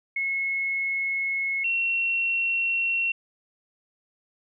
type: tone pair in turn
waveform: sine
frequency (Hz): 2180 / 2725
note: C#7 / F7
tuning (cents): -29 / -43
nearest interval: major third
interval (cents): 386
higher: second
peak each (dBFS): -24 / -22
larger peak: second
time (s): 0.16-1.64 / 1.64-3.12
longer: neither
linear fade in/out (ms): 5
effects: none